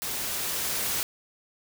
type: noise with level ramp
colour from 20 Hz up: white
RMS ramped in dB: -32 to -28 dBFS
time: 0.02-1.03 s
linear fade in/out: 0 ms
effects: none